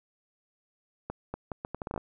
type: accelerating click train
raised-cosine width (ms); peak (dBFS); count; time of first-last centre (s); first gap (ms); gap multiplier
1; -20; 11; 1.1-1.978; 240; 0.74
effects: none